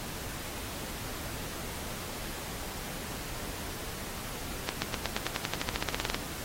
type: accelerating click train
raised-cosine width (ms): 0.2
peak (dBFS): -11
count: 19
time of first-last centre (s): 4.69-6.145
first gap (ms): 130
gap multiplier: 0.94
effects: pink hiss -40 dBFS RMS until 6.44 s + AAC 48 kbps